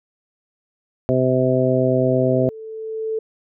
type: harmonic tone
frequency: 128.8 Hz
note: C3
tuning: 27 cents flat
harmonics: 1 / 2 / 3 / 4 / 5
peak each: -21 / -21 / -21 / -21 / -21 dBFS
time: 1.09-2.49 s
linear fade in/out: 0 ms
type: tone with exponential growth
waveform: sine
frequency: 441 Hz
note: A4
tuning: 4 cents sharp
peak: -19 dBFS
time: 1.35-3.19 s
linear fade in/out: 5 ms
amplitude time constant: 400 ms
effects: none